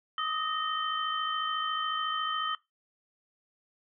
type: tone cluster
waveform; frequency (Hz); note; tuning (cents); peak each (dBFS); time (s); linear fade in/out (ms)
sine; 1211 / 1265 / 1850 / 3085; D#6 / D#6 / A#6 / G7; -47 / +28 / -14 / -28; -39 / -31 / -39 / -34; 0.18-2.55; 2
effects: noise-tail reverb RT60 0.2 s tail -21 dB re dry